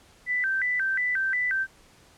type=tone with vibrato; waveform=sine; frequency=1760 Hz; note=A6; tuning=in tune; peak=-23 dBFS; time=0.26-1.67 s; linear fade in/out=50 ms; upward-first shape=square; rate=2.8 Hz; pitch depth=210 cents each way; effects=pink hiss -56 dBFS RMS until 2.17 s + low-pass 10000 Hz 12 dB/octave